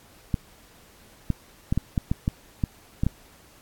clicks, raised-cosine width 5 ms, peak -10 dBFS, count 10, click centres 0.342 / 1.303 / 1.725 / 1.776 / 1.978 / 2.115 / 2.279 / 2.638 / 3.035 / 3.066 s, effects pink hiss -54 dBFS RMS until 3.61 s + AAC 64 kbps

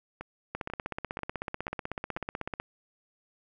two click trains, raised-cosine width 0.5 ms, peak -23 / -18 dBFS, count 5 / 34, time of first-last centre 0.21-2.171 / 0.55-2.6 s, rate 2.04 / 16.1 Hz, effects none

